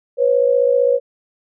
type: tone pair together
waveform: sine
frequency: 491.2 / 546.7 Hz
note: B4 / C#5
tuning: -9 / -24 cents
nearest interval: major second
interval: 185 cents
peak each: -14 / -15 dBFS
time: 0.17-1 s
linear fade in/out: 50 ms
effects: none